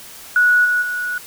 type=tone with level steps; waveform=sine; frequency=1466 Hz; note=F#6; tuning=16 cents flat; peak=-10 / -14 / -20 dBFS; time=0.36-1.18 s; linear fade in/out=2 ms; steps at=0.64 / 0.81 s; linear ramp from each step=20 ms; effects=white hiss -38 dBFS RMS until 1.26 s